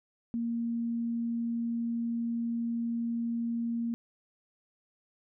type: tone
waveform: sine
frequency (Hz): 233.1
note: A#3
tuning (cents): 0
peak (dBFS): -29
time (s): 0.34-3.94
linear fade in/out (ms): 0
effects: none